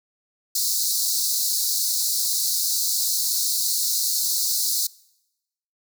pink high-pass noise, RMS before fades -23 dBFS, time 0.55-4.87 s, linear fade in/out 5 ms, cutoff 4000 Hz, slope 96 dB/octave, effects noise-tail reverb RT60 0.9 s tail -23 dB re dry

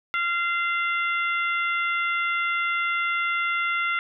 harmonic tone, 690 Hz, F5, 21 cents flat, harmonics 2 / 3 / 4 / 5, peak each -25 / -26 / -33 / -37 dBFS, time 0.14-3.99 s, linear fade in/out 0 ms, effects none

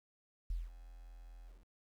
sine tone with ADSR envelope, 42.27 Hz, E1, 44 cents sharp, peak -33 dBFS, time 0.5-1.67 s, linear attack 4 ms, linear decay 190 ms, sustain -17 dB, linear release 200 ms, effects 11-bit

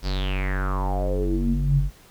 square tone with low-pass filter sweep, 47.53 Hz, F#1, 47 cents sharp, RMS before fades -23 dBFS, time 0.02-1.91 s, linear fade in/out 50 ms, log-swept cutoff 5100 to 100 Hz, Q 7.4, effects pink hiss -52 dBFS RMS until 2.1 s

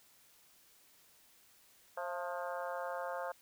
harmonic tone with a mistuned harmonic, 177.3 Hz, F3, 26 cents sharp, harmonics 3 / 4 / 5 / 6 / 7 / 8 / 9, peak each -41 / -43 / -45 / -47 / -48 / -49 / -50 dBFS, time 1.97-3.32 s, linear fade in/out 5 ms, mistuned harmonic 4, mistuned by -51 cents, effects white hiss -65 dBFS RMS until 3.41 s

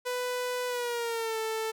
sawtooth tone with pitch glide, 496.7 to 442.5 Hz, B4 to A4, +10 to +10 cents, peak -26 dBFS, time 0.05-1.72 s, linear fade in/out 20 ms, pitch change -200 cents, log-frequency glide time 0.67-1.38 s, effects none

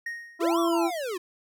triangle tone with exponential decay, 1864.7 Hz, A#6, in tune, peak -27 dBFS, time 0.06-0.62 s, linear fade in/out 5 ms, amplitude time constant 120 ms
harmonic tone, 336.5 Hz, E4, 36 cents sharp, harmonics 1 / 2 / 3 / 4, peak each -23 / -29 / -33 / -35 dBFS, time 0.39-0.91 s, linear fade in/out 50 ms
square linear two-way sweep, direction up then down, 329.6 to 1174.7 to 336.7 Hz, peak -30 dBFS, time 0.4-1.18 s, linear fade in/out 10 ms, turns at 0.59 s
effects none

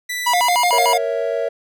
sawtooth tone with pitch glide, 1977 to 2119 Hz, B6 to C7, +1 to +21 cents, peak -19 dBFS, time 0.09-0.93 s, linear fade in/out 10 ms, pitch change +120 cents, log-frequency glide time 0.36-0.61 s
square tone with vibrato, 830.6 Hz, G#5, in tune, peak -15 dBFS, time 0.26-0.98 s, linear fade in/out 10 ms, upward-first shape square, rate 6.7 Hz, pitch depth 270 cents each way
triangle chord, A# diminished, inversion none, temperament equal, 466.2 / 554.4 / 659.3 Hz, A#4 / C#5 / E5, 0 / 0 / 0 cents, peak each -21 dBFS, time 0.72-1.49 s, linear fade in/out 10 ms
effects none

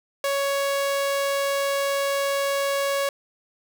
sawtooth tone, 557 Hz, C#5, 8 cents sharp, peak -18 dBFS, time 0.24-3.09 s, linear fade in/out 2 ms, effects none

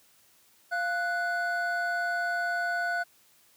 triangle tone pair together, 696.3 / 1480 Hz, F5 / F#6, -5 / 0 cents, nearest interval octave + minor second, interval 1305 cents, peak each -29 / -27 dBFS, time 0.71-3.04 s, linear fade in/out 20 ms, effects white hiss -62 dBFS RMS until 3.56 s + high-pass 60 Hz 12 dB/octave

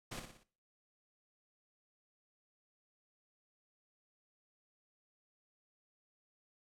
pink noise with echo, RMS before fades -44 dBFS, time 0.11-0.2 s, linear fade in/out 10 ms, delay 59 ms, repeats 4, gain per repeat -6 dB, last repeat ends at 0.436 s, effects noise-tail reverb RT60 0.4 s tail -17 dB re dry + low-pass 10000 Hz 12 dB/octave

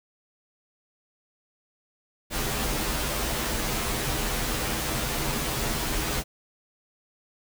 pink noise with comb filter, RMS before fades -28 dBFS, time 2.3-6.24 s, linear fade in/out 50 ms, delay 11 ms, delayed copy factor -0.95, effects none

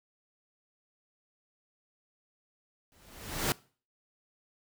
pink noise with exponential growth, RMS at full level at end -26 dBFS, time 2.92-3.52 s, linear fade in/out 0 ms, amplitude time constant 130 ms, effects noise-tail reverb RT60 0.4 s tail -22 dB re dry

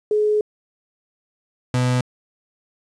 sine / 35% pulse tone pair in turn, 423 / 125.32 Hz, G#4 / B2, +32 / +26 cents, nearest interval octave + major sixth, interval 2106 cents, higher first, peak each -15 dBFS, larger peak neither, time 0.11-0.41 / 1.74-2.01 s, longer first, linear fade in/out 2 ms, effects resampled to 22050 Hz + 9-bit

